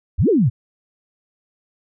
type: exponential two-way sweep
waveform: sine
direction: up then down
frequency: 58.27 to 490 to 102.8 Hz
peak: -12 dBFS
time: 0.18-0.5 s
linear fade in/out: 20 ms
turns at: 0.29 s
effects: none